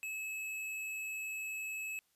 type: tone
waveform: square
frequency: 2589 Hz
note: E7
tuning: 32 cents flat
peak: -39 dBFS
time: 0.03-1.99 s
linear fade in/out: 0 ms
effects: white hiss -75 dBFS RMS until 2.15 s + resampled to 32000 Hz